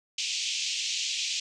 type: band-pass noise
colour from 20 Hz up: pink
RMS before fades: -31 dBFS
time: 0.18-1.4 s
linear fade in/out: 5 ms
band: 2500 to 7100 Hz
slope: 48 dB/octave
effects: none